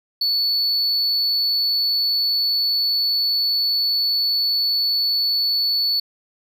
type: tone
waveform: triangle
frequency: 4445 Hz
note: C#8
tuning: 4 cents sharp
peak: -16 dBFS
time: 0.21-6 s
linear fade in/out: 5 ms
effects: none